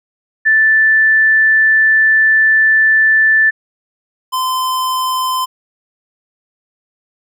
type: tone pair in turn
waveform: sine / square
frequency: 1760 / 1029.4 Hz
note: A6 / C6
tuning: 0 / -29 cents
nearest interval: major sixth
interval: 929 cents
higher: first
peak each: -7 / -15 dBFS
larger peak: first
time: 0.45-3.51 / 4.32-5.46 s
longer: first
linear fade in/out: 20 ms
effects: none